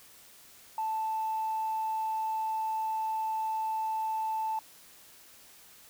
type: tone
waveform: sine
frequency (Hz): 880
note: A5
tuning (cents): 0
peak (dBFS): -28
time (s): 0.78-4.59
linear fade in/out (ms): 2
effects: tanh soft clip ceiling -25 dBFS + white hiss -55 dBFS RMS until 5.89 s